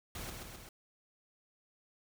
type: noise with echo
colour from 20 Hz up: pink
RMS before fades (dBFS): -43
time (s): 0.15-0.3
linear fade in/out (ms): 2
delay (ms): 130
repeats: 3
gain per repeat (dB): -3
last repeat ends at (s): 0.69
effects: none